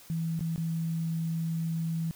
sine tone with dropouts, 163.9 Hz, E3, 10 cents flat, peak -28 dBFS, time 0.1-2.11 s, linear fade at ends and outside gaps 0 ms, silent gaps 0.393-0.408 / 0.56-0.579 s, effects white hiss -53 dBFS RMS until 2.15 s

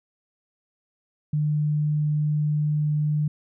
sine tone, 150.2 Hz, D3, 39 cents sharp, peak -20 dBFS, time 1.33-3.28 s, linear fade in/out 5 ms, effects none

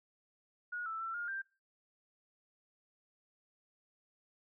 sine tone with pitch steps, 1447 / 1322 / 1340 / 1419 / 1578 Hz, F#6 / E6 / E6 / F6 / G6, -39 / +5 / +28 / +27 / +11 cents, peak -37 dBFS, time 0.72-1.42 s, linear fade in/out 10 ms, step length 140 ms, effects noise-tail reverb RT60 0.3 s tail -19 dB re dry

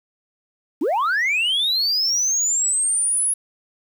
sine linear sweep, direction up, 246.9 to 10548 Hz, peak -15 dBFS, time 0.81-3.34 s, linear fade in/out 10 ms, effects tanh soft clip ceiling -16 dBFS + 8-bit

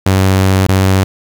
sawtooth tone with dropouts, 95.3 Hz, G2, 48 cents flat, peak -4 dBFS, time 0.06-1.04 s, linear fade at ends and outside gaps 5 ms, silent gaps 0.669-0.686 s, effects 7-bit

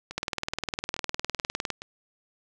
two click trains, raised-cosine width 0.2 ms, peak -20 / -11 dBFS, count 5 / 31, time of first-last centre 0.11-1.819 / 0.18-1.703 s, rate 2.34 / 19.7 Hz, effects none

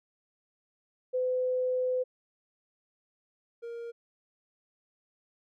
sine / triangle tone pair in turn, 507 / 468 Hz, B4 / A#4, +45 / +7 cents, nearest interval minor second, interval 138 cents, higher first, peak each -26 / -35 dBFS, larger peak first, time 1.13-2.04 / 3.62-3.92 s, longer first, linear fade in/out 20 ms, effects none

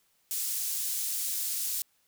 pink high-pass noise, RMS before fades -32 dBFS, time 0.31-1.82 s, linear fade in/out 0 ms, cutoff 7500 Hz, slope 12 dB/octave, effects white hiss -70 dBFS RMS until 2.07 s

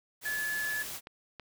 white noise, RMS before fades -40 dBFS, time 0.21-1.01 s, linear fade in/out 50 ms
sine tone, 1718 Hz, A6, 42 cents flat, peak -31 dBFS, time 0.25-0.83 s, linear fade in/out 10 ms
clicks, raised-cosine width 0.3 ms, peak -28 dBFS, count 2, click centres 1.071 / 1.397 s
effects none

